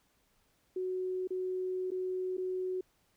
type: tone with dropouts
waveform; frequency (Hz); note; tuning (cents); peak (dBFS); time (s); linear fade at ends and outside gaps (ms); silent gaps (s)
sine; 370; F#4; 0; -32; 0.76-2.81; 5; 1.274-1.305 / 1.906-1.916 / 2.37-2.379
effects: pink hiss -72 dBFS RMS until 3.16 s